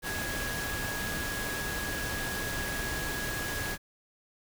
sine tone in noise, 1661.2 Hz, G#6, in tune, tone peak -36 dBFS, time 0.02-3.78 s, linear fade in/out 50 ms, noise pink, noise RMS -35 dBFS, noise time 0.02-3.78 s, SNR -4 dB, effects none

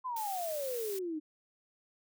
sine exponential sweep, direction down, 1046.5 to 299.4 Hz, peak -34 dBFS, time 0.04-1.2 s, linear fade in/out 20 ms
blue noise, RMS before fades -43 dBFS, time 0.16-0.99 s, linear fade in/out 5 ms
effects none

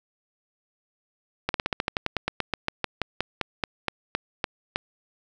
slowing click train, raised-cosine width 0.3 ms, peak -8 dBFS, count 23, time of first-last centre 1.49-4.759 s, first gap 52 ms, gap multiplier 1.09, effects none

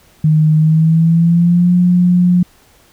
sine tone with pitch glide, 155.1 to 178.16 Hz, D#3 to F3, -5 to +35 cents, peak -7 dBFS, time 0.24-2.43 s, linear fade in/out 5 ms, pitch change +240 cents, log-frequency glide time 0.56-1.73 s, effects pink hiss -49 dBFS RMS until 2.92 s

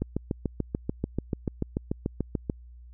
click train, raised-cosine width 3 ms, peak -14 dBFS, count 18, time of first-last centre 0.02-2.498 s, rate 6.86 Hz, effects added 60 Hz sine -45 dBFS peak until 2.93 s

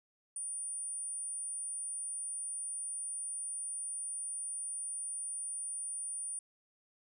sine tone, 9360 Hz, D9, 7 cents flat, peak -37 dBFS, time 0.36-6.39 s, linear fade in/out 2 ms, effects none

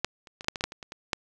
clicks, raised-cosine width 0.2 ms, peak -8 / -30 / -21 / -28 / -6 / -16 / -14 / -10 / -23 / -23 / -22 / -8 dBFS, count 12, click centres 0.046 / 0.272 / 0.409 / 0.445 / 0.484 / 0.558 / 0.609 / 0.64 / 0.721 / 0.828 / 0.921 / 1.132 s, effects none

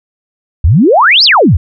sine exponential two-way sweep, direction up then down, 65.41 to 5420 to 65.41 Hz, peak -3 dBFS, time 0.64-1.57 s, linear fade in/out 5 ms, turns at 1.24 s, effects none

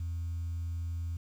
sine tone, 84.1 Hz, E2, 35 cents sharp, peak -31 dBFS, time 0-1.17 s, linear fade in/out 5 ms, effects tanh soft clip ceiling -30 dBFS + 10-bit

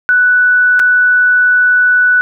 sine tone with dropouts, 1484 Hz, F#6, 5 cents sharp, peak -6 dBFS, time 0.09-2.21 s, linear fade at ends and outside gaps 0 ms, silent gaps 0.794-0.799 s, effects none

